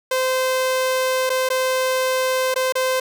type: tone with dropouts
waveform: sawtooth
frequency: 517 Hz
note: C5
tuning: 21 cents flat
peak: -14 dBFS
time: 0.11-3 s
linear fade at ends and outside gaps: 5 ms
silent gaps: 1.295-1.3 / 1.49-1.501 / 2.542-2.559 / 2.724-2.753 s
effects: none